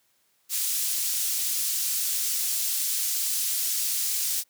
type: high-pass noise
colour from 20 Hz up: pink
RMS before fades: -27 dBFS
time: 0.49-4.44 s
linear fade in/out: 50 ms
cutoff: 6200 Hz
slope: 12 dB/octave
effects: white hiss -68 dBFS RMS until 4.49 s + high-pass 100 Hz 12 dB/octave